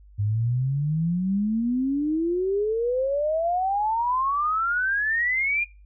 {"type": "exponential sweep", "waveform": "sine", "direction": "up", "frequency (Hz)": [100, 2443], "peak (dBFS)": -21, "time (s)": [0.18, 5.65], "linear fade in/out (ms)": 20, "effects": ["noise-tail reverb RT60 0.3 s tail -21 dB re dry", "added 50 Hz sine -47 dBFS peak until 5.85 s"]}